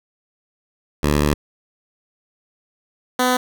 10% pulse tone pair in turn, 73.7 / 251.6 Hz, D2 / B3, +7 / +32 cents, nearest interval octave + major sixth, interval 2125 cents, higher second, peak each -7 dBFS, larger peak neither, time 1.03-1.34 / 3.19-3.37 s, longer first, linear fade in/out 5 ms, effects none

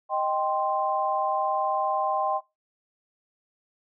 sine chord, C minor, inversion first, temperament equal, 622.3 / 784 / 1046.5 Hz, Eb5 / G5 / C6, 0 / 0 / 0 cents, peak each -29 / -26 / -28 dBFS, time 0.09-2.41 s, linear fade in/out 50 ms, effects noise-tail reverb RT60 0.2 s tail -17 dB re dry

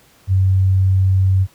sine tone, 94.9 Hz, F#2, 44 cents sharp, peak -10 dBFS, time 0.27-1.47 s, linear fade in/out 50 ms, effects pink hiss -51 dBFS RMS until 1.54 s + high-pass 60 Hz 12 dB/octave

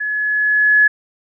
sine tone with level ramp, 1700 Hz, G#6, 40 cents sharp, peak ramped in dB -19 to -7 dBFS, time 0-0.88 s, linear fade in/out 10 ms, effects none

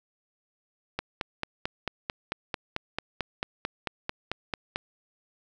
click train, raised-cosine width 0.3 ms, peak -13 dBFS, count 18, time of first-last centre 0.99-4.759 s, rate 4.51 Hz, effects none

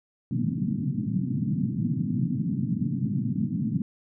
pink band-pass noise, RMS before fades -27 dBFS, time 0.31-3.82 s, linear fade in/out 2 ms, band 120 to 260 Hz, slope 48 dB/octave, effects none

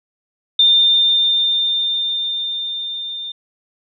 sine tone with level ramp, 3607 Hz, A7, 42 cents sharp, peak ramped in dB -8 to -25 dBFS, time 0.59-3.32 s, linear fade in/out 5 ms, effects none

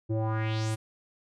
square tone with low-pass filter sweep, 110 Hz, A2, in tune, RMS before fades -29 dBFS, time 0.09-0.76 s, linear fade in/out 20 ms, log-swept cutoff 370 to 11000 Hz, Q 2.9, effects none

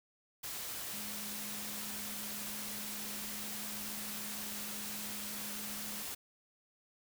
sine tone in noise, 209.1 Hz, G#3, 12 cents sharp, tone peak -49 dBFS, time 0.93-6.03 s, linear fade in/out 10 ms, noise white, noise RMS -42 dBFS, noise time 0.43-6.15 s, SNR -10 dB, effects none

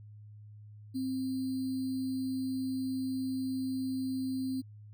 sine tone with sample-and-hold, 261.6 Hz, C4, in tune, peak -31 dBFS, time 0.94-4.62 s, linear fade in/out 20 ms, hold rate 4410 Hz, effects added 105 Hz sine -48 dBFS peak until 4.93 s

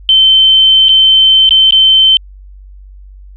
sine tone with dropouts, 3089 Hz, G7, 26 cents flat, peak -3 dBFS, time 0.09-2.17 s, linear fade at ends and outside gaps 1 ms, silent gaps 0.885-0.891 / 1.492-1.508 / 1.708-1.723 s, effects added 48 Hz sine -31 dBFS peak until 3.36 s

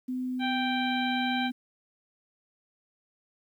sine tone with pitch glide, 254.2 to 249.4 Hz, C4 to B3, -50 to +17 cents, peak -29 dBFS, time 0.08-1.52 s, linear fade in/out 10 ms, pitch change -33 cents, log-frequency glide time 0.24-1.08 s
harmonic tone, 784 Hz, G5, in tune, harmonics 1 / 2 / 3 / 4 / 5, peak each -31 / -34 / -36 / -37 / -38 dBFS, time 0.39-1.51 s, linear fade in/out 50 ms
effects 10-bit

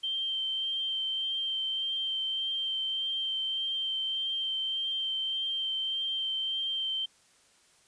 sine tone with vibrato, 3136 Hz, G7, in tune, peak -29 dBFS, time 0.03-7.06 s, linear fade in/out 10 ms, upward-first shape sine, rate 1.7 Hz, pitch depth 12 cents each way, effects white hiss -63 dBFS RMS until 7.87 s + resampled to 22050 Hz

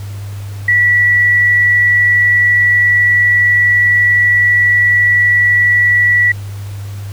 sine tone, 1948 Hz, B6, 24 cents flat, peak -7 dBFS, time 0.68-6.32 s, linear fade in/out 5 ms, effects added 100 Hz sine -22 dBFS peak until 7.12 s + pink hiss -38 dBFS RMS until 7.12 s

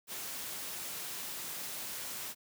white noise, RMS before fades -41 dBFS, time 0.07-2.35 s, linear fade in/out 50 ms, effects high-pass 100 Hz 12 dB/octave

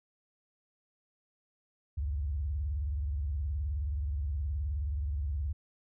sine tone with vibrato, 71.5 Hz, D2, 46 cents flat, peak -30 dBFS, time 1.97-5.53 s, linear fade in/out 10 ms, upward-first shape sine, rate 19 Hz, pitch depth 260 cents each way, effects none

